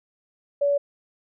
sine tone, 570 Hz, C#5, 48 cents sharp, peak -18 dBFS, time 0.61-0.78 s, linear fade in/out 10 ms, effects none

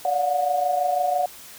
sine tone cluster, 578 / 703 / 729 Hz, D5 / F5 / F#5, -28 / +11 / -26 cents, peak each -26 / -28 / -21 dBFS, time 0.05-1.26 s, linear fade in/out 2 ms, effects white hiss -43 dBFS RMS until 1.58 s

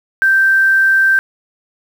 sine tone with quantisation, 1565 Hz, G6, 3 cents flat, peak -8 dBFS, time 0.22-1.19 s, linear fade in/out 0 ms, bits 6, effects none

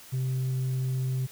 sine tone, 129.8 Hz, C3, 13 cents flat, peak -23 dBFS, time 0.12-1.27 s, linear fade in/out 20 ms, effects tanh soft clip ceiling -25 dBFS + white hiss -49 dBFS RMS until 1.31 s

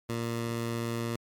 15% pulse tone, 116.54 Hz, A#2, in tune, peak -24 dBFS, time 0.09-1.16 s, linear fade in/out 5 ms, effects MP3 96 kbps

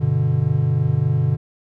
triangle chord, G major, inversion none, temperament equal, 98 / 123.47 / 146.83 Hz, G2 / B2 / D3, 0 / 0 / 0 cents, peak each -22 / -17 / -17 dBFS, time 0-1.37 s, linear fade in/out 20 ms, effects none

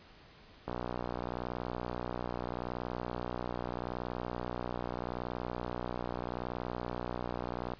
click train, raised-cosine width 1 ms, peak -22 dBFS, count 430, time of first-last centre 0.68-7.736 s, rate 60.8 Hz, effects pink hiss -57 dBFS RMS until 7.79 s + resampled to 11025 Hz

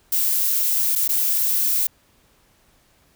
violet noise with dropouts, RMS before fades -20 dBFS, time 0.12-1.87 s, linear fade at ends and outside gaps 5 ms, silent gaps 0.954-0.958 / 1.079-1.09 s, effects pink hiss -59 dBFS RMS until 3.15 s

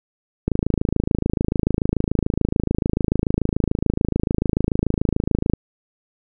click train, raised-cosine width 3 ms, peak -5 dBFS, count 137, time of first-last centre 0.48-5.536 s, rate 26.9 Hz, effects none

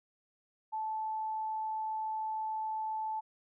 sine tone, 873 Hz, A5, 14 cents flat, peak -33 dBFS, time 0.72-3.21 s, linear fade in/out 20 ms, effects none

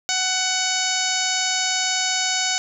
harmonic tone with a mistuned harmonic, 746 Hz, F#5, 14 cents sharp, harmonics 1 / 2 / 3 / 4 / 5 / 6 / 7 / 8 / 9 / 10, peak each -29 / -29 / -29 / -29 / -29 / -29 / -29 / -29 / -29 / -29 dBFS, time 0.09-2.58 s, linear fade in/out 0 ms, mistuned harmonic 10, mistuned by -54 cents, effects none

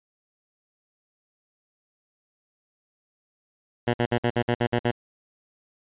10% pulse tone bursts, 120 Hz, B2, 49 cents flat, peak -12 dBFS, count 9, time 3.87-4.914 s, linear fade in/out 10 ms, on 68 ms, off 54 ms, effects resampled to 8000 Hz

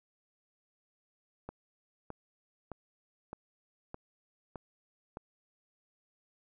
click train, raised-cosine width 1 ms, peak -27 dBFS, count 7, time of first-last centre 1.49-5.171 s, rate 1.63 Hz, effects none

